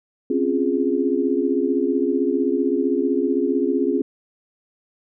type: chord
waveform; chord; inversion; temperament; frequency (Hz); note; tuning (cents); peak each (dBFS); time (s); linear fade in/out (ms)
sine; Db major seventh; third; equal; 261.6 / 277.2 / 349.2 / 415.3; C4 / Db4 / F4 / Ab4; 0 / 0 / 0 / 0; -23; 0.3-4.02; 5
effects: none